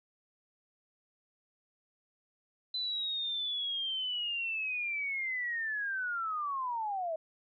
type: linear sweep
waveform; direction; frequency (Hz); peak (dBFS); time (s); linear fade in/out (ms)
sine; down; 4033 to 622.3; -32; 2.74-7.16; 5
effects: none

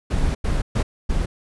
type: noise bursts at uneven times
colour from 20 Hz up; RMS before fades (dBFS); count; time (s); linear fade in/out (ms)
brown; -20; 4; 0.1-0.35 / 0.44-0.62 / 0.75-0.83 / 1.09-1.26; 10
effects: resampled to 24000 Hz

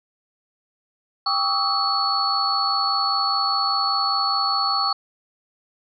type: tone cluster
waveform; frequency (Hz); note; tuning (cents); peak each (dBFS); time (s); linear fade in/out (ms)
sine; 792 / 1132 / 1237 / 1302 / 4412; G5 / C#6 / D#6 / E6 / C#8; +18 / +36 / -10 / -22 / -9; -27 / -25 / -29 / -27 / -22; 1.26-4.93; 5
effects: none

